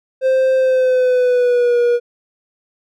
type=tone with pitch glide; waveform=triangle; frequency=523.3 to 479.9 Hz; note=C5 to B4; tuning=0 to -50 cents; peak=-9 dBFS; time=0.21-2 s; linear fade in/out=50 ms; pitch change=-150 cents; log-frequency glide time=0.56-1.78 s; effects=none

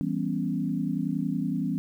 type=chord; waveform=sine; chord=C# half-diminished seventh; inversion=first; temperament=equal; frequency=164.81 / 196 / 246.9 / 277.2 Hz; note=E3 / G3 / B3 / C#4; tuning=0 / 0 / 0 / 0 cents; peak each=-31 dBFS; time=0.01-1.78 s; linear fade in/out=0 ms; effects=10-bit

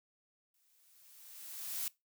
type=noise with exponential growth; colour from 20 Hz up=blue; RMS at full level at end=-36 dBFS; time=0.54-1.88 s; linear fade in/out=2 ms; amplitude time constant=290 ms; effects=noise-tail reverb RT60 0.2 s tail -21 dB re dry

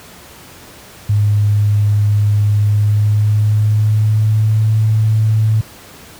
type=tone with pitch glide; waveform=sine; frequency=103.83 to 109.18 Hz; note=G#2 to A2; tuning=0 to -13 cents; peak=-9 dBFS; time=1.09-5.61 s; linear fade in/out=5 ms; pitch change=+87 cents; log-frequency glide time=2.6-4.76 s; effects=pink hiss -38 dBFS RMS until 6.19 s + high-pass 60 Hz 12 dB/octave

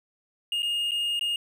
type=tone with dropouts; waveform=triangle; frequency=2843 Hz; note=F7; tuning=30 cents sharp; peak=-23 dBFS; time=0.52-1.36 s; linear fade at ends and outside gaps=2 ms; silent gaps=0.622-0.629 / 0.91-0.917 / 1.194-1.21 s; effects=none

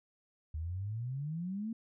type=exponential sweep; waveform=sine; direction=up; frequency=75.1 to 232.3 Hz; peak=-35 dBFS; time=0.54-1.73 s; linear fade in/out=5 ms; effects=none

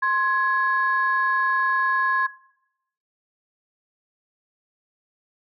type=tone pair together; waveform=sine; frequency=1055.2 / 1675 Hz; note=C6 / G#6; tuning=+14 / +14 cents; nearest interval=minor sixth; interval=800 cents; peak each=-21 / -21 dBFS; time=0.02-2.27 s; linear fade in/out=10 ms; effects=noise-tail reverb RT60 0.8 s tail -19 dB re dry + tanh soft clip ceiling -11 dBFS

